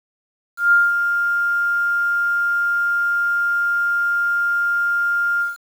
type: tone with ADSR envelope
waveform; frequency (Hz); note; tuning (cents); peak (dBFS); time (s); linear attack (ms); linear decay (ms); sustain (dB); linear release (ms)
sine; 1402; F6; +6; -9; 0.57-5.57; 150; 200; -7; 160
effects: 7-bit